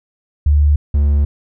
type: tone pair in turn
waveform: sine / triangle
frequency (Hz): 73.42 / 72.08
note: D2 / D2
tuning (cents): 0 / -32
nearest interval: unison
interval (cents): 32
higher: first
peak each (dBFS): -8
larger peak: neither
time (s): 0.46-0.76 / 0.94-1.25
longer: second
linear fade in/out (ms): 5
effects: none

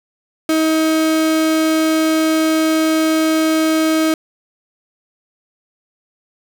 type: tone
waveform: 35% pulse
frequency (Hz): 317.2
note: D#4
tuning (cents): +33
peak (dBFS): -11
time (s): 0.49-4.14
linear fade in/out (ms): 2
effects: none

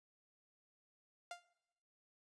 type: tone with exponential decay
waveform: sawtooth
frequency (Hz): 698.5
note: F5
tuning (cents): 0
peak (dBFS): -38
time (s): 1.31-1.45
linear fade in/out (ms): 2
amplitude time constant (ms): 29
effects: noise-tail reverb RT60 0.9 s tail -20 dB re dry + resampled to 22050 Hz

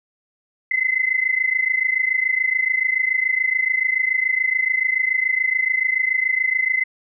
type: tone pair together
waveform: sine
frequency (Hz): 2033 / 2060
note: B6 / C7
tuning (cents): +50 / -28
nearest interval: unison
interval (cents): 22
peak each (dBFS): -20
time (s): 0.71-6.84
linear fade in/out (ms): 5
effects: none

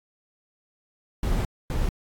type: noise bursts at uneven times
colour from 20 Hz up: brown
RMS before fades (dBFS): -24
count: 2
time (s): 1.23-1.45 / 1.7-1.89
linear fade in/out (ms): 2
effects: AAC 64 kbps

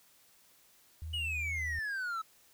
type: tone with vibrato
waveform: sine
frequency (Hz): 79.2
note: D#2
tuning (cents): +31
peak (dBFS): -38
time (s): 1.02-1.79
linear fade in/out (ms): 0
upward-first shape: sine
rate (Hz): 2.5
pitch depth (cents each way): 25
type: exponential sweep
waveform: triangle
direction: down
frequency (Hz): 2960 to 1290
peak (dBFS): -32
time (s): 1.13-2.22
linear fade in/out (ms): 10
effects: white hiss -64 dBFS RMS until 2.53 s

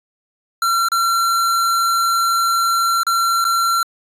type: tone with dropouts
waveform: square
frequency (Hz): 1363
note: F6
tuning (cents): -43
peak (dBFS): -15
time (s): 0.62-3.83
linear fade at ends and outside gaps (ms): 2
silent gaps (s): 0.886-0.918 / 3.033-3.067 / 3.443-3.45
effects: resampled to 32000 Hz

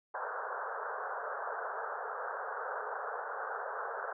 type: band-pass noise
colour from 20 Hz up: white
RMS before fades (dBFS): -39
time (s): 0.14-4.13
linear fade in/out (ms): 5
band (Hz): 420 to 1600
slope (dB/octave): 96
effects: none

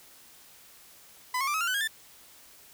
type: tone with pitch steps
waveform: 30% pulse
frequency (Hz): 1004 / 1088.6 / 1180.3 / 1279.7 / 1387.4 / 1504.3 / 1631 / 1768.4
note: B5 / C#6 / D6 / D#6 / F6 / F#6 / G#6 / A6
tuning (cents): +28 / -32 / +8 / +48 / -12 / +28 / -32 / +8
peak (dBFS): -24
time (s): 1.34-1.876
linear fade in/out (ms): 5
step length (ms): 67
effects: white hiss -54 dBFS RMS until 2.73 s

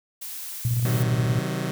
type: noise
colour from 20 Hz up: blue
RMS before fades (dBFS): -35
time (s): 0.21-1.03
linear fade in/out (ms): 10
type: tone with tremolo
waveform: sine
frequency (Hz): 119.8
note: A#2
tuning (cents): +48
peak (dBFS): -19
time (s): 0.65-1.39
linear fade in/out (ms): 0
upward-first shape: square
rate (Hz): 17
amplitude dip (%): 40
type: chord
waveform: sawtooth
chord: C diminished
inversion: none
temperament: just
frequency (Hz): 130.81 / 156.98 / 188.37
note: C3 / Eb3 / Gb3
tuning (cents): 0 / +16 / +31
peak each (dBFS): -26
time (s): 0.85-1.71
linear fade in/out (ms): 0
effects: none

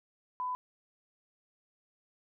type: tone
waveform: sine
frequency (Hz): 1001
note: B5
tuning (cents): +23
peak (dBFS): -32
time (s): 0.4-0.55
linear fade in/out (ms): 0
effects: none

